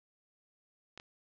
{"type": "clicks", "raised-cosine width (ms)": 0.2, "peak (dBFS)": -30, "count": 2, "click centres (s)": [0.976, 0.999], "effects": ["low-pass 5000 Hz 12 dB/octave"]}